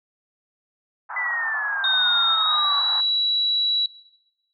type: band-pass noise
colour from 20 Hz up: pink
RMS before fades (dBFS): -33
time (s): 1.09-3.01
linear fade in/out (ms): 10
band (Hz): 790 to 1600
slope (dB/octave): 48
type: exponential sweep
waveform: sine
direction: down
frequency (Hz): 2011 to 1122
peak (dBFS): -23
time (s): 1.16-2.8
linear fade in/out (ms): 5
type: tone with pitch glide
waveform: sine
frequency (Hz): 3700 to 3915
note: A#7 to B7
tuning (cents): -14 to -16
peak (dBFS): -19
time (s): 1.84-3.86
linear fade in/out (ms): 2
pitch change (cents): +98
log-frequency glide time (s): 2.32-2.73
effects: noise-tail reverb RT60 1.0 s tail -19 dB re dry